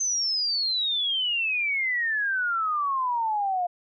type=exponential sweep; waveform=sine; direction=down; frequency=6290 to 698.5 Hz; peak=-23 dBFS; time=0-3.67 s; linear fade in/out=10 ms; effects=none